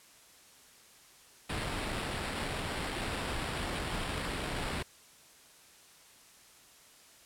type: noise with sample-and-hold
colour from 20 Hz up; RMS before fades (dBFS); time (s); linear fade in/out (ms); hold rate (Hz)
pink; -36; 1.49-4.83; 10; 6300
effects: white hiss -58 dBFS RMS until 7.25 s + low-pass 11000 Hz 12 dB/octave

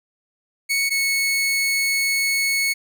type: tone pair in turn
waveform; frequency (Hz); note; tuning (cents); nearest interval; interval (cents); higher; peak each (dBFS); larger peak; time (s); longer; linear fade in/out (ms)
sawtooth; 2217 / 2203; C#7 / C#7; 0 / -11; unison; 11; first; -15; neither; 0.69-0.9 / 0.9-2.74; second; 20
effects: none

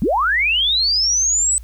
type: linear sweep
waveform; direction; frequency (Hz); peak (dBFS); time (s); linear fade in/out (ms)
sine; up; 159.3 to 8100; -14; 0.02-1.58; 0
effects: added 56 Hz sine -33 dBFS peak until 1.63 s + white hiss -55 dBFS RMS until 1.63 s

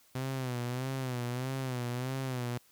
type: tone with vibrato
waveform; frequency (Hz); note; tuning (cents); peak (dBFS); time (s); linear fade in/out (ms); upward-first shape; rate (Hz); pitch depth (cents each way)
sawtooth; 127.2; C3; -48; -29; 0.15-2.58; 5; sine; 1.6; 86
effects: white hiss -64 dBFS RMS until 2.71 s

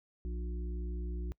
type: harmonic tone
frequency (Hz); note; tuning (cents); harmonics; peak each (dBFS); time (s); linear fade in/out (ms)
59.6; A#1; +39; 1 / 3 / 5 / 6; -35 / -47 / -51 / -49; 0.25-1.32; 0
effects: noise-tail reverb RT60 0.1 s tail -24 dB re dry

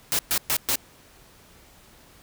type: noise bursts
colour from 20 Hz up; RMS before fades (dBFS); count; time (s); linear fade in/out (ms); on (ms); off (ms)
white; -23; 4; 0.12-0.756; 0; 69; 120
effects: pink hiss -53 dBFS RMS until 2.22 s

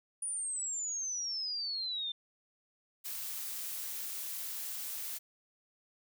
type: exponential sweep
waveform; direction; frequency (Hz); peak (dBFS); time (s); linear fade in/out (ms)
sine; down; 9690 to 3553; -34; 0.22-2.12; 5
type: noise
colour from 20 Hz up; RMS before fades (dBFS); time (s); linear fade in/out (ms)
blue; -40; 3.04-5.19; 20
effects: none

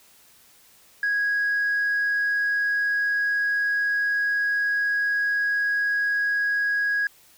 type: tone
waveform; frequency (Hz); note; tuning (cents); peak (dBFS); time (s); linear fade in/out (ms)
sine; 1654; G#6; -8; -19; 1.03-7.07; 2
effects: tanh soft clip ceiling -18 dBFS + white hiss -55 dBFS RMS until 7.37 s

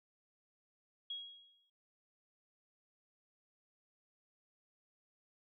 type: tone with exponential decay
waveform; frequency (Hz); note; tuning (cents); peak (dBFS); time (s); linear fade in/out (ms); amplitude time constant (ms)
sine; 3302; G#7; -11; -38; 1.1-1.7; 5; 130
effects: none

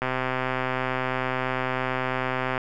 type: click train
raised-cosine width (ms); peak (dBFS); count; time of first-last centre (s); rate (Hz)
0.5; -11; 331; 0.02-2.578; 129
effects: none

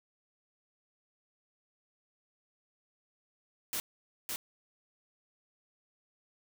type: noise with echo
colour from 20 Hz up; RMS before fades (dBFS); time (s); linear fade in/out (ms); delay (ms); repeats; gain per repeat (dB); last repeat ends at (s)
white; -35; 3.73-3.8; 0; 560; 1; -2; 4.36
effects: none

